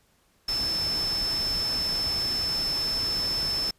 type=tone in noise; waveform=sine; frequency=5274 Hz; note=E8; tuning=in tune; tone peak=-25 dBFS; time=0.48-3.71 s; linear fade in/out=5 ms; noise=pink; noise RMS=-36 dBFS; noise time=0.48-3.71 s; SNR=+8 dB; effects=pink hiss -65 dBFS RMS until 3.78 s + resampled to 32000 Hz